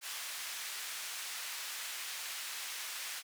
pink band-pass noise, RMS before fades -42 dBFS, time 0.01-3.23 s, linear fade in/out 50 ms, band 1700 to 15000 Hz, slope 12 dB/octave, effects none

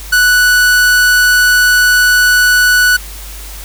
45% pulse tone, 1480 Hz, F#6, in tune, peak -6 dBFS, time 0.12-2.97 s, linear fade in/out 10 ms, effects added 50 Hz sine -27 dBFS peak until 3.64 s + white hiss -31 dBFS RMS until 3.64 s

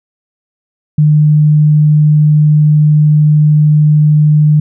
sine tone, 151.1 Hz, D3, 50 cents sharp, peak -4 dBFS, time 0.98-4.6 s, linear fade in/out 5 ms, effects none

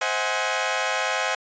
15% pulse chord, Ab dominant seventh, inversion first, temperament equal with one note detuned, 523.3 / 638.3 / 740 / 830.6 Hz, C5 / Eb5 / Gb5 / Ab5, 0 / +44 / 0 / 0 cents, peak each -22 dBFS, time 0.01-1.35 s, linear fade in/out 5 ms, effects resampled to 16000 Hz

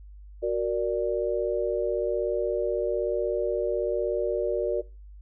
sine chord, Gb augmented, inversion none, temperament equal, 370 / 466.2 / 587.3 Hz, Gb4 / Bb4 / D5, 0 / 0 / 0 cents, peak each -28 dBFS, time 0.42-4.82 s, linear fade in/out 20 ms, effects noise-tail reverb RT60 0.3 s tail -22 dB re dry + added 50 Hz sine -43 dBFS peak until 5.21 s

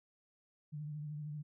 sine tone with vibrato, 149.7 Hz, D3, 33 cents sharp, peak -40 dBFS, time 0.72-1.43 s, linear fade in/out 20 ms, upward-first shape triangle, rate 13 Hz, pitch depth 51 cents each way, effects none

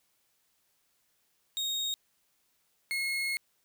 35% pulse tone pair in turn, 3729 / 2165 Hz, A#7 / C#7, 0 / -41 cents, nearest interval major sixth, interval 941 cents, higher first, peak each -28 dBFS, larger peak neither, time 1.57-1.94 / 2.91-3.37 s, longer second, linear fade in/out 0 ms, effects white hiss -73 dBFS RMS until 3.64 s

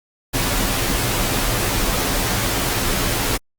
pink noise with comb filter, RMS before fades -20 dBFS, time 0.33-3.38 s, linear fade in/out 20 ms, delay 13 ms, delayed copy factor -0.7, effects Opus 48 kbps

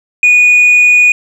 triangle tone with tanh clipping, 2462 Hz, D#7, 19 cents flat, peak -4 dBFS, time 0.23-1.12 s, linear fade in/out 2 ms, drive 6 dB, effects none

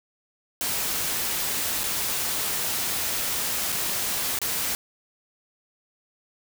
white noise with dropouts, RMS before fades -27 dBFS, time 0.61-4.75 s, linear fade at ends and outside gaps 0 ms, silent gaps 1.834-1.839 / 3.721-3.725 / 4.388-4.416 s, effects none

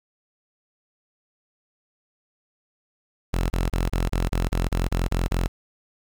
sawtooth tone bursts, 43.59 Hz, F1, 3 cents flat, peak -17 dBFS, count 11, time 3.33-5.48 s, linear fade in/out 10 ms, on 170 ms, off 28 ms, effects 8-bit

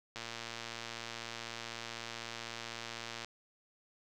click train, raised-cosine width 0.2 ms, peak -24 dBFS, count 359, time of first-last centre 0.16-3.246 s, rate 116 Hz, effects none

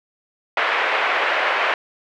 white band-pass noise, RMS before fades -20 dBFS, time 0.57-1.74 s, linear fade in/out 2 ms, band 460 to 2400 Hz, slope 24 dB/octave, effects none

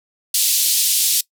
white band-pass noise, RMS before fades -17 dBFS, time 0.34-1.21 s, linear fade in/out 5 ms, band 3200 to 14000 Hz, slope 24 dB/octave, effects noise-tail reverb RT60 0.1 s tail -21 dB re dry

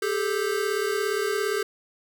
square tone cluster, 396.5 / 433.8 / 1571 Hz, G4 / A4 / G6, +20 / -25 / +3 cents, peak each -28 / -28 / -33 dBFS, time 0.02-1.63 s, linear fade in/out 5 ms, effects none

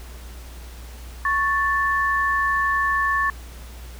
sine tone pair together, 1106.9 / 1760 Hz, C#6 / A6, -3 / 0 cents, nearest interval minor sixth, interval 803 cents, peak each -21 dBFS, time 1.25-3.3 s, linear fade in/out 2 ms, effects added 60 Hz sine -36 dBFS peak until 3.99 s + pink hiss -45 dBFS RMS until 3.99 s

